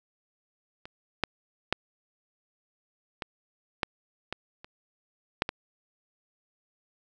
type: clicks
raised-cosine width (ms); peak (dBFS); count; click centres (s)
0.3; -26 / -8 / -7 / -17 / -9 / -16 / -28 / -7 / -14; 9; 0.855 / 1.237 / 1.726 / 3.222 / 3.832 / 4.326 / 4.645 / 5.421 / 5.491
effects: none